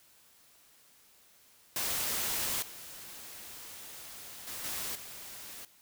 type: noise with level steps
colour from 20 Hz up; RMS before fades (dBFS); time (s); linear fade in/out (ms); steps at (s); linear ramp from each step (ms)
white; -33 / -47 / -41 / -37 / -46; 1.76-5.65; 2; 2.62 / 4.47 / 4.64 / 4.95; 5
effects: white hiss -62 dBFS RMS until 5.81 s